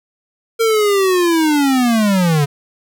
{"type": "linear sweep", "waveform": "square", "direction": "down", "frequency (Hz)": [460, 138.59], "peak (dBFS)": -12, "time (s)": [0.59, 2.46], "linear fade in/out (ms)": 20, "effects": []}